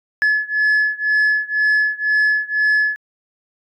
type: beating tone pair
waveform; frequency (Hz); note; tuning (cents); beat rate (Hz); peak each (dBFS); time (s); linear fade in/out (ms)
sine; 1711 / 1713; A6 / A6; -49 / -47; 2; -15 / -16; 0.22-2.96; 0
effects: tanh soft clip ceiling -11 dBFS